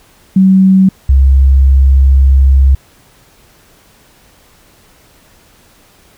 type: tone pair in turn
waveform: sine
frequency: 190 / 67.18 Hz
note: F#3 / C2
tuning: +46 / +46 cents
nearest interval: octave + tritone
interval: 1800 cents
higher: first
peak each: -3 dBFS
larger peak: neither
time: 0.36-0.89 / 1.09-2.75 s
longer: second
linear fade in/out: 5 ms
effects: pink hiss -46 dBFS RMS until 6.17 s